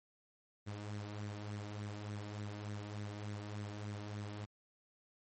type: tone with flanger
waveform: sawtooth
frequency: 103.83 Hz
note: G#2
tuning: in tune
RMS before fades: -44 dBFS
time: 0.66-4.46 s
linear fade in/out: 20 ms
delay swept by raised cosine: 0.49 to 3.39 ms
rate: 3.4 Hz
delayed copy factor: +0.5
effects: MP3 32 kbps